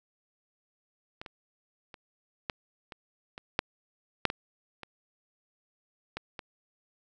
clicks, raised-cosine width 0.3 ms, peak -24 / -26 / -29 / -15 / -26 / -25 / -8 / -6 / -17 / -25 / -19 / -22 dBFS, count 12, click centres 1.215 / 1.262 / 1.942 / 2.498 / 2.922 / 3.379 / 3.591 / 4.253 / 4.301 / 4.833 / 6.17 / 6.392 s, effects none

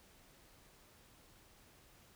silence, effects pink hiss -64 dBFS RMS until 2.15 s

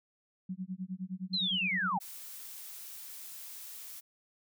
sine tone with tremolo, 186.2 Hz, F#3, 11 cents sharp, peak -33 dBFS, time 0.49-1.98 s, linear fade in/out 5 ms, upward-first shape sine, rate 9.7 Hz, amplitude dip 100%
sine linear sweep, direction down, 4200 to 730 Hz, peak -29 dBFS, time 1.33-1.99 s, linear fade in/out 10 ms
blue noise, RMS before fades -46 dBFS, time 2-4.01 s, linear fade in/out 20 ms
effects none

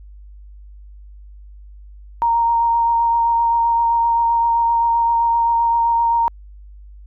sine tone with vibrato, 930 Hz, A#5, 4 cents flat, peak -13 dBFS, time 2.22-6.28 s, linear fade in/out 0 ms, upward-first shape sine, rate 7.7 Hz, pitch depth 12 cents each way, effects added 50 Hz sine -37 dBFS peak until 7.06 s

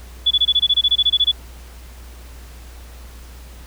sine tone bursts, 3431 Hz, A7, 44 cents flat, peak -11 dBFS, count 15, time 0.26-1.317 s, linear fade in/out 10 ms, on 49 ms, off 23 ms, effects added 60 Hz sine -36 dBFS peak until 3.66 s + pink hiss -45 dBFS RMS until 3.66 s

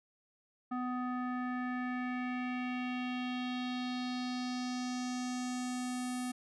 square tone with low-pass filter sweep, 250 Hz, B3, 21 cents sharp, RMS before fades -37 dBFS, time 0.71-6.32 s, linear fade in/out 10 ms, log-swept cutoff 1200 to 10000 Hz, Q 2.7, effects none

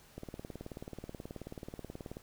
click train, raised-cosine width 2 ms, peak -29 dBFS, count 38, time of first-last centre 0.18-2.169 s, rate 18.6 Hz, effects pink hiss -60 dBFS RMS until 2.22 s

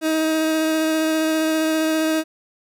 30% pulse tone with vibrato, 316.2 Hz, D#4, 28 cents sharp, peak -15 dBFS, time 0.01-2.24 s, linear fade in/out 50 ms, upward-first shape sine, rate 15 Hz, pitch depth 11 cents each way, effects none

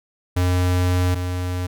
square tone pair in turn, 90.1 / 90.1 Hz, F#2 / F#2, -45 / -45 cents, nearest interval unison, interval 0 cents, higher neither, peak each -17 / -23 dBFS, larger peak first, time 0.36-1.15 / 1.15-1.67 s, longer first, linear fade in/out 10 ms, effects none

